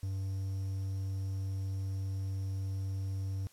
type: tone with quantisation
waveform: triangle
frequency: 96.4 Hz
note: G2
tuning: 28 cents flat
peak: -31 dBFS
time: 0.03-3.47 s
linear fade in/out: 0 ms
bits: 10
effects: white hiss -63 dBFS RMS until 3.52 s + low-pass 12000 Hz 12 dB/octave